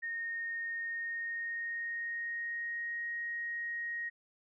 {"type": "tone with pitch glide", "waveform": "sine", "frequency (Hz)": [1847, 1877.1], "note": ["A#6", "A#6"], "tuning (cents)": [-16, 12], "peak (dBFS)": -35, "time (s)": [0.02, 4.1], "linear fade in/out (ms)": 20, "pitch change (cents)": 28, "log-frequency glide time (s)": [0.81, 3.07], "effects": []}